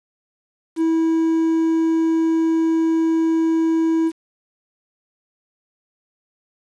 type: tone with quantisation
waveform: triangle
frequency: 325.4 Hz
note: E4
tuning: 22 cents flat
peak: -13 dBFS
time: 0.76-4.12 s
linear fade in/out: 50 ms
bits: 7
effects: resampled to 24000 Hz